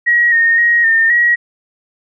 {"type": "tone with pitch steps", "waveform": "sine", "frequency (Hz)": [1903, 1843, 1885, 1815, 1906], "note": ["A#6", "A#6", "A#6", "A#6", "A#6"], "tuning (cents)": [35, -20, 19, -47, 38], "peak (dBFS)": -8, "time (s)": [0.06, 1.36], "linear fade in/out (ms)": 20, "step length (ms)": 260, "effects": []}